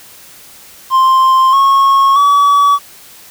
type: tone with pitch steps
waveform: triangle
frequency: 1049 / 1093.5 / 1140 Hz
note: C6 / C#6 / C#6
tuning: +4 / -24 / +48 cents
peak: -4 dBFS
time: 0.9-2.79 s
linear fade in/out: 50 ms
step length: 630 ms
effects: white hiss -38 dBFS RMS until 3.3 s